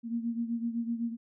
sine beating tone pair, 231.3 / 239.2 Hz, A#3 / A#3, -13 / +45 cents, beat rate 7.9 Hz, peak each -31 / -36 dBFS, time 0.03-1.17 s, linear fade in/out 50 ms, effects none

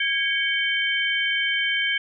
sine tone cluster, 1641 / 2241 / 3102 Hz, G#6 / C#7 / G7, -21 / +18 / -19 cents, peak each -25 dBFS, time 0-1.98 s, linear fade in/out 5 ms, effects none

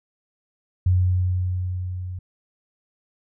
sine tone with level ramp, 91.1 Hz, F#2, 26 cents flat, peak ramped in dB -14 to -29 dBFS, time 0.86-2.19 s, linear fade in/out 5 ms, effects none

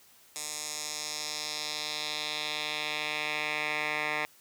10% pulse tone with band-pass filter sweep, 151.2 Hz, D#3, 49 cents flat, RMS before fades -34 dBFS, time 0.36-4.25 s, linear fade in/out 0 ms, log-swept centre 7600 to 1900 Hz, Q 1.9, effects white hiss -59 dBFS RMS until 4.4 s + high-pass 60 Hz 12 dB/octave

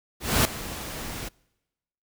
pink noise with ADSR envelope, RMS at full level -19 dBFS, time 0.2-1.29 s, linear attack 250 ms, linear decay 4 ms, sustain -16 dB, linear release 13 ms, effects noise-tail reverb RT60 1.0 s tail -26 dB re dry

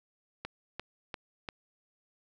click train, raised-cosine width 0.3 ms, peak -21 dBFS, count 4, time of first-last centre 0.45-1.488 s, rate 2.89 Hz, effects none

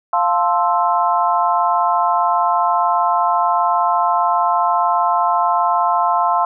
sine chord, F major seventh, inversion none, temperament equal, 698.5 / 880 / 1046.5 / 1318.5 Hz, F5 / A5 / C6 / E6, 0 / 0 / 0 / 0 cents, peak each -18 / -19 / -17 / -22 dBFS, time 0.13-6.45 s, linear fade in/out 2 ms, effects none

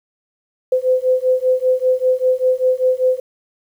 sine beating tone pair, 509 / 514.1 Hz, C5 / C5, -48 / -31 cents, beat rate 5.1 Hz, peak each -16 dBFS, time 0.72-3.2 s, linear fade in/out 5 ms, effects 8-bit

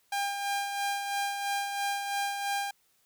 sawtooth tone with tremolo, 802 Hz, G5, 39 cents sharp, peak -24 dBFS, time 0.12-2.71 s, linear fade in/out 5 ms, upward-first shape sine, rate 3 Hz, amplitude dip 45%, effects white hiss -69 dBFS RMS until 3.05 s

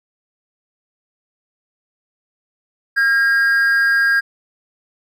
triangle tone with amplitude modulation, 1620 Hz, G#6, 43 cents flat, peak -8 dBFS, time 2.96-4.21 s, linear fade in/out 20 ms, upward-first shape sine, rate 255 Hz, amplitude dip 50%, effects none

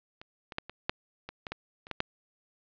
clicks, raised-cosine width 0.3 ms, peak -29 / -25 / -15 / -25 / -11 / -24 / -21 / -20 / -30 / -17 / -11 dBFS, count 11, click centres 0.215 / 0.522 / 0.584 / 0.696 / 0.895 / 1.29 / 1.468 / 1.52 / 1.869 / 1.913 / 2.004 s, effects resampled to 11025 Hz + 8-bit

